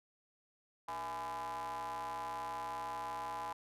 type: ring-modulated tone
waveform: square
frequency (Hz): 88.7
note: F2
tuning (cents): +27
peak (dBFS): -37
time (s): 0.88-3.53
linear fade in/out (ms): 5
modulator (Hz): 920
effects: resampled to 32000 Hz